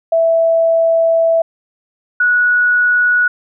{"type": "tone pair in turn", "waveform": "sine", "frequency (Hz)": [659.3, 1464.8], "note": ["E5", "F#6"], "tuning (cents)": [0, -18], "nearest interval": "octave + major second", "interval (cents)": 1382, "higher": "second", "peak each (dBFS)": -9, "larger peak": "neither", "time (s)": [[0.12, 1.42], [2.2, 3.28]], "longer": "first", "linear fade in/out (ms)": 5, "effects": []}